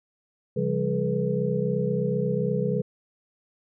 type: tone cluster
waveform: sine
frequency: 136.4 / 171.2 / 199.3 / 425.6 / 489.5 Hz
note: C#3 / F3 / G3 / G#4 / B4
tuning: -28 / -34 / +29 / +42 / -15 cents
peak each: -29 dBFS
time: 0.56-2.82 s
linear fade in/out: 10 ms
effects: none